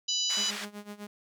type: harmonic tone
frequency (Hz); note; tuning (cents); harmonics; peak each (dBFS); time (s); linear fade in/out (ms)
990; B5; +4; 3 / 4 / 5 / 6 / 7; -32 / -32 / -33 / -35 / -36; 0.08-0.51; 10
type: band-pass noise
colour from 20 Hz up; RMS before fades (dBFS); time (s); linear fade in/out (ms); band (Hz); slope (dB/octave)
pink; -38; 0.29-0.66; 20; 1200 to 6300; 12
type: tone with tremolo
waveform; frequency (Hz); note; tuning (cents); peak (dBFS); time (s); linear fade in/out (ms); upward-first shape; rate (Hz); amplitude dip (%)
sawtooth; 206.5; G#3; -10; -34; 0.37-1.07; 2; sine; 7.9; 85
effects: none